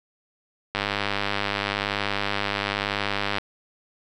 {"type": "click train", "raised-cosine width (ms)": 0.3, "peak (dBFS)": -8, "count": 267, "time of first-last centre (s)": [0.75, 3.384], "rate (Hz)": 101, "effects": []}